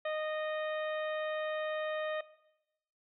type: harmonic tone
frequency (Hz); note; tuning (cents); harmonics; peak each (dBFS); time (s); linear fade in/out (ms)
618; D#5; -12; 1 / 2 / 3 / 4 / 5 / 6; -33 / -42 / -42 / -48 / -50 / -52; 0.05-2.21; 5
effects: noise-tail reverb RT60 0.9 s tail -18 dB re dry